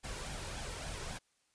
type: noise with flanger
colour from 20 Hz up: pink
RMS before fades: -42 dBFS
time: 0.03-1.19 s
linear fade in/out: 20 ms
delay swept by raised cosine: 1.2 to 2.16 ms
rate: 3.6 Hz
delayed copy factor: +0.5
effects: white hiss -75 dBFS RMS until 1.54 s + resampled to 22050 Hz